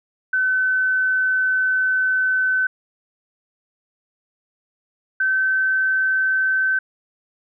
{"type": "tone pair in turn", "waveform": "sine", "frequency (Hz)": [1519, 1536.6], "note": ["F#6", "G6"], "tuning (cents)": [45, -35], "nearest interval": "unison", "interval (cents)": 20, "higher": "second", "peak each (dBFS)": -16, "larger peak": "neither", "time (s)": [[0.33, 2.67], [5.2, 6.79]], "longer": "first", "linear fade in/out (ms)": 5, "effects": []}